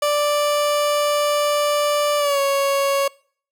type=tone with pitch glide; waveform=30% pulse; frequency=587.3 to 555 Hz; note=D5 to C#5; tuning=0 to +2 cents; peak=-14 dBFS; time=0.02-3.08 s; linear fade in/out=5 ms; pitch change=-98 cents; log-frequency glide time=2.18-2.4 s; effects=noise-tail reverb RT60 0.5 s tail -24 dB re dry